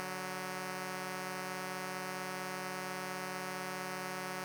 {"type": "tone pair together", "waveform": "5% pulse", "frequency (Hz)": [144.85, 185], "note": ["D3", "F#3"], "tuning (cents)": [-24, 0], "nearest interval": "major third", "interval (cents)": 424, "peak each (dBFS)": [-34, -28], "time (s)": [0, 4.44], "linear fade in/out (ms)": 0, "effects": []}